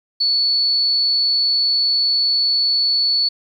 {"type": "tone", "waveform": "sine", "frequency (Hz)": 4435, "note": "C#8", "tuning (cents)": 0, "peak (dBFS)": -14, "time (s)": [0.2, 3.29], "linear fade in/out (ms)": 10, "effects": ["9-bit"]}